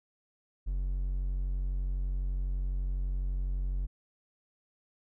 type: tone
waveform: triangle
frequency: 45.99 Hz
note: F#1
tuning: 10 cents flat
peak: -27 dBFS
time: 0.66-3.87 s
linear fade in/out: 20 ms
effects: none